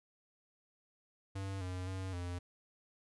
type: tone with pitch steps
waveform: square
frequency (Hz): 97.2 / 91.6 / 94.4 / 88.3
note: G2 / F#2 / F#2 / F2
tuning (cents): -14 / -17 / +35 / +20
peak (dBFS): -39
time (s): 1.35-2.39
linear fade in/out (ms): 10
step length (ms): 260
effects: resampled to 24000 Hz